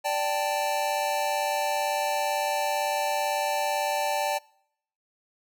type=chord; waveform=square; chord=D suspended fourth; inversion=none; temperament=just; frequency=587.3 / 783.1 / 881 Hz; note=D5 / G5 / A5; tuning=0 / -2 / +2 cents; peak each=-30 dBFS; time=0.04-4.39 s; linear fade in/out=20 ms; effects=noise-tail reverb RT60 0.7 s tail -25 dB re dry